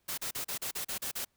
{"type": "noise bursts", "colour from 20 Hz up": "white", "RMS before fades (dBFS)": -36, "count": 9, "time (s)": [0.08, 1.25], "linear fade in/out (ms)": 10, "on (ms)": 98, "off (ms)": 36, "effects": ["pink hiss -75 dBFS RMS until 1.36 s"]}